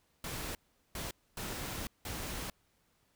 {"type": "noise bursts at uneven times", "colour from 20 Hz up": "pink", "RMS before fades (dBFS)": -40, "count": 4, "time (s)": [[0.24, 0.55], [0.95, 1.11], [1.37, 1.87], [2.05, 2.5]], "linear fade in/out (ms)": 2, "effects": ["pink hiss -73 dBFS RMS until 3.15 s"]}